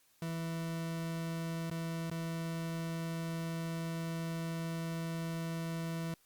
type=tone with dropouts; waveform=40% pulse; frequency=164.81 Hz; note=E3; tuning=in tune; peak=-35 dBFS; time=0.22-6.14 s; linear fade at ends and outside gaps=2 ms; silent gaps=1.701-1.712 / 2.101-2.113 s; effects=white hiss -69 dBFS RMS until 6.25 s + Opus 48 kbps